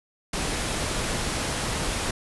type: low-pass noise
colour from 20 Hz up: pink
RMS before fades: -28 dBFS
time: 0.33-2.11 s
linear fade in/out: 5 ms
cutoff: 11000 Hz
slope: 96 dB/octave
effects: none